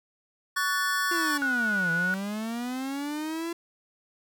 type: chord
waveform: square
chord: F# minor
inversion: second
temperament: equal with one note detuned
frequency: 1124.9 / 1480 / 1760 Hz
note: C#6 / F#6 / A6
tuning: +25 / 0 / 0 cents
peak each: -30 dBFS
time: 0.56-1.38 s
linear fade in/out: 10 ms
type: linear two-way sweep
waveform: 45% pulse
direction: down then up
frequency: 349.2 to 164.81 to 341 Hz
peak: -30 dBFS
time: 1.11-3.53 s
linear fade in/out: 5 ms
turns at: 1.91 s
type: tone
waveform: sine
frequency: 1465 Hz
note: F#6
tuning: 18 cents flat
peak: -24 dBFS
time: 1.42-2.14 s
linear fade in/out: 0 ms
effects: none